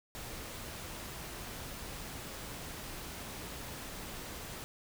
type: noise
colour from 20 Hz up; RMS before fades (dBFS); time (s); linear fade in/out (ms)
pink; -44; 0.15-4.64; 0
effects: none